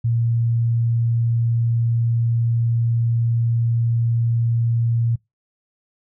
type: tone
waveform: sine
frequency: 116.54 Hz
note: A#2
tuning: in tune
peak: -16 dBFS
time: 0.04-5.16 s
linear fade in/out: 10 ms
effects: noise-tail reverb RT60 0.2 s tail -25 dB re dry